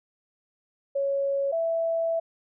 sine tone pair in turn, 554.4 / 661.1 Hz, C#5 / E5, 0 / +5 cents, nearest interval minor third, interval 305 cents, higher second, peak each -23 dBFS, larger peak neither, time 0.95-1.52 / 1.52-2.2 s, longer second, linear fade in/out 10 ms, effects none

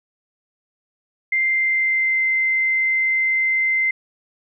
sine tone with pitch glide, 2093 to 2076 Hz, C7 to C7, 0 to -14 cents, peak -16 dBFS, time 1.32-3.91 s, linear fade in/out 5 ms, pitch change -14 cents, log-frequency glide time 1.45-2.24 s, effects none

